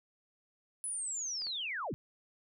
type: linear sweep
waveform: sine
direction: down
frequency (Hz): 10200 to 73.42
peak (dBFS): -35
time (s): 0.84-1.94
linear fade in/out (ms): 0
type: clicks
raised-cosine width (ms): 0.3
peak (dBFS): -38 / -35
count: 2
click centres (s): 1.419 / 1.469
effects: none